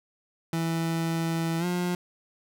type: tone with pitch glide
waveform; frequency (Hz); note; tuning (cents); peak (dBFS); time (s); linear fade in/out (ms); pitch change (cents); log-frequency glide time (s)
30% pulse; 164.81 to 177.66; E3 to F3; 0 to +30; -23; 0.53-1.95; 2; +130; 1.59-1.65
effects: none